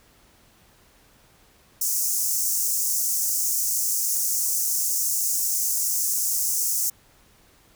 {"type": "high-pass noise", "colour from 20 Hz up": "pink", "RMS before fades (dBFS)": -24, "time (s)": [1.81, 6.9], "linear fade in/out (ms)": 5, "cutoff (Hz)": 5800, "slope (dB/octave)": 48, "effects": ["pink hiss -57 dBFS RMS until 7.75 s"]}